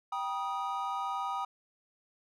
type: chord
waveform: triangle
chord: G augmented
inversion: none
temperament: equal with one note detuned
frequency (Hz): 784 / 962.4 / 1244.5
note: G5 / B5 / D#6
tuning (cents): 0 / -45 / 0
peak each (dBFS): -35 / -35 / -34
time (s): 0.12-1.45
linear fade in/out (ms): 5
effects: none